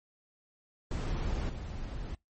brown noise with level steps, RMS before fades -32 / -39 dBFS, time 0.91-2.15 s, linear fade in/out 2 ms, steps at 1.49 s, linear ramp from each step 5 ms, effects noise-tail reverb RT60 0.2 s tail -26 dB re dry + MP3 32 kbps

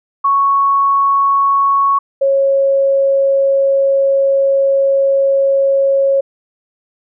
sine tone pair in turn, 1108.7 / 547.7 Hz, C#6 / C#5, 0 / -21 cents, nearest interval octave, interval 1221 cents, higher first, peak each -9 dBFS, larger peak neither, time 0.24-1.99 / 2.21-6.21 s, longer second, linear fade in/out 10 ms, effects none

